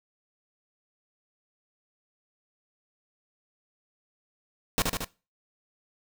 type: noise with echo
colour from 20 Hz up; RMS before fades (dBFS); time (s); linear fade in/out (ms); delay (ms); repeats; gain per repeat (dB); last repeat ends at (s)
pink; -24; 4.78-4.82; 0; 75; 3; -3; 5.045
effects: noise-tail reverb RT60 0.3 s tail -20 dB re dry